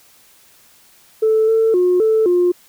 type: tone with pitch steps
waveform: sine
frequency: 439 / 446.9 / 360.4 / 440.1 / 355 Hz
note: A4 / A4 / F#4 / A4 / F4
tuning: -4 / +27 / -45 / 0 / +28 cents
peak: -10 dBFS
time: 1.22-2.52 s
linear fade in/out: 10 ms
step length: 260 ms
effects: tanh soft clip ceiling -7 dBFS + white hiss -50 dBFS RMS until 2.68 s